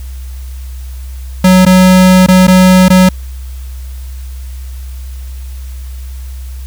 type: tone with dropouts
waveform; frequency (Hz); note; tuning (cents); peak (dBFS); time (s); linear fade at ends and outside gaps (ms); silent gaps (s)
square; 185; F#3; 0; -3; 1.44-3.09; 5; 1.652-1.663 / 2.264-2.284 / 2.47-2.479 / 2.884-2.901
effects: added 64 Hz sine -21 dBFS peak until 6.66 s + white hiss -40 dBFS RMS until 6.66 s